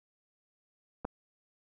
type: clicks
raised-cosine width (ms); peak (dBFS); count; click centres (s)
1; -27 / -20; 2; 1.047 / 1.051
effects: none